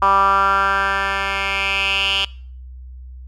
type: tone with band-pass filter sweep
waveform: 10% pulse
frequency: 196 Hz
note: G3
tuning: in tune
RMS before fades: -18 dBFS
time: 0.02-2.25 s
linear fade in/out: 2 ms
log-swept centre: 1100 to 3100 Hz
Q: 4.9
effects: noise-tail reverb RT60 0.5 s tail -23 dB re dry + added 63 Hz sine -33 dBFS peak until 3.27 s